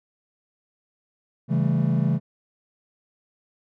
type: chord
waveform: triangle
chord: A dominant seventh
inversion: first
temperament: just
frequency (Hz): 137.5 / 165 / 198 / 220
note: C#3 / E3 / G3 / A3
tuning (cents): -14 / +2 / +18 / 0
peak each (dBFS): -21 / -21 / -26 / -25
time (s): 1.48-2.2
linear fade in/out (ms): 50
effects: none